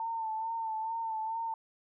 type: tone with vibrato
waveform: sine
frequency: 895 Hz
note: A5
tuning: 29 cents sharp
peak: -32 dBFS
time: 0-1.54 s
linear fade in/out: 2 ms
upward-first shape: sine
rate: 2.3 Hz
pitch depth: 40 cents each way
effects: none